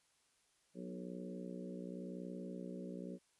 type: harmonic tone with a mistuned harmonic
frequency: 60.9 Hz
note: B1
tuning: 24 cents flat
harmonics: 3 / 4 / 5 / 6 / 7 / 8 / 9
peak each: -47 / -50 / -53 / -54 / -53 / -59 / -54 dBFS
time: 0.74-3.19 s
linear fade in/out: 50 ms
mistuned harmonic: 5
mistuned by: +15 cents
effects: white hiss -75 dBFS RMS until 3.39 s + resampled to 24000 Hz